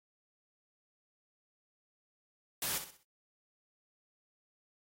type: noise with echo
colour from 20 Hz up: white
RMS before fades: -35 dBFS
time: 2.62-2.78 s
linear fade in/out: 2 ms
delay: 63 ms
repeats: 4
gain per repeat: -9 dB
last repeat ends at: 3.032 s
effects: AAC 48 kbps